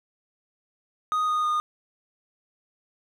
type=tone with pitch steps; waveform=triangle; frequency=1244.5 / 1234.5 / 1224.5 Hz; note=D#6 / D#6 / D#6; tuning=0 / -14 / -28 cents; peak=-20 dBFS; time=1.12-1.6 s; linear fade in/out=0 ms; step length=160 ms; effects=none